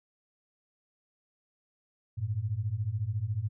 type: beating tone pair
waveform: sine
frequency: 98 / 112 Hz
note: G2 / A2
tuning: 0 / +31 cents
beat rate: 14 Hz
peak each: -33 / -31 dBFS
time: 2.17-3.49 s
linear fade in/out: 20 ms
effects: none